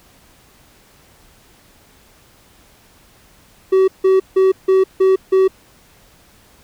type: tone bursts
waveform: triangle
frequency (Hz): 380.1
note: F#4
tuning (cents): +47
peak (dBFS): -7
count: 6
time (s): 3.72-5.48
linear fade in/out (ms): 10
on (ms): 160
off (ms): 160
effects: pink hiss -50 dBFS RMS until 6.63 s